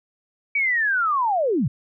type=linear sweep; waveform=sine; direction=down; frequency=2297 to 103.83 Hz; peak=-18 dBFS; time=0.55-1.68 s; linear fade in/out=5 ms; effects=none